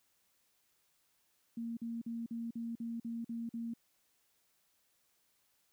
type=tone bursts; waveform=sine; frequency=231.5 Hz; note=A#3; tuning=12 cents flat; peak=-37 dBFS; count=9; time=1.57-3.738 s; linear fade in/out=5 ms; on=200 ms; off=46 ms; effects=white hiss -75 dBFS RMS until 5.72 s